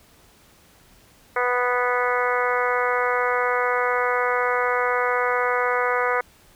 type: harmonic tone with a mistuned harmonic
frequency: 246.9 Hz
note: B3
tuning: in tune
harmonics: 2 / 3 / 4 / 5 / 6 / 7 / 8 / 9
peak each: -24 / -29 / -27 / -26 / -27 / -32 / -30 / -33 dBFS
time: 1.36-6.21 s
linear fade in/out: 5 ms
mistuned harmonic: 9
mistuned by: -30 cents
effects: pink hiss -54 dBFS RMS until 6.55 s